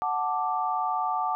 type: chord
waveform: sine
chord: D major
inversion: first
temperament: equal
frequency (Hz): 740 / 880 / 1174.7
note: F#5 / A5 / D6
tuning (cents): 0 / 0 / 0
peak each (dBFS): -29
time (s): 0.02-1.35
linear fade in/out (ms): 0
effects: none